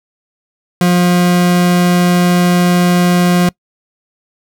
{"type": "tone", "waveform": "40% pulse", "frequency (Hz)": 177.3, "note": "F3", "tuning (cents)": 26, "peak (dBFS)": -7, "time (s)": [0.81, 3.49], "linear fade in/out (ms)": 2, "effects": ["noise-tail reverb RT60 0.1 s tail -25 dB re dry"]}